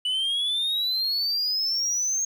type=exponential sweep; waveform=sine; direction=up; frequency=2960 to 6500 Hz; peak=-20 dBFS; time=0.05-2.25 s; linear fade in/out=5 ms; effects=tanh soft clip ceiling -22 dBFS + 9-bit